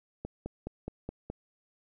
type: click train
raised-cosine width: 2 ms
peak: -23 dBFS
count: 6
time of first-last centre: 0.25-1.3 s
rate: 4.76 Hz
effects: none